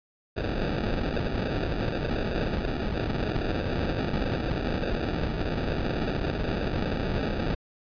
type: noise with sample-and-hold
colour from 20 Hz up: pink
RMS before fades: -28 dBFS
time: 0.36-7.55 s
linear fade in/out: 10 ms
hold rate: 1050 Hz
effects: resampled to 11025 Hz